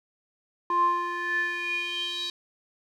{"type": "tone with band-pass filter sweep", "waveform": "square", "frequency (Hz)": 349.2, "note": "F4", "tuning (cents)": 0, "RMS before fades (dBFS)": -28, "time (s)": [0.7, 2.3], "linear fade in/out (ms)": 2, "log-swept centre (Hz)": [930, 4100], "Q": 7.3, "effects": []}